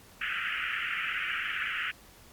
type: band-pass noise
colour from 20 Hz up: pink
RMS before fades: -33 dBFS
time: 0.21-1.91 s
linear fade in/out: 5 ms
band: 1300 to 3000 Hz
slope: 96 dB/octave
effects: pink hiss -55 dBFS RMS until 2.32 s + Opus 48 kbps